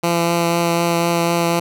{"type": "tone with vibrato", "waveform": "10% pulse", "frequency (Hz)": 170, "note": "F3", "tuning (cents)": -46, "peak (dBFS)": -7, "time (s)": [0.03, 1.6], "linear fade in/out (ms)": 10, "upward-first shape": "triangle", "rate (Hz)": 4, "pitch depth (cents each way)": 12, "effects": []}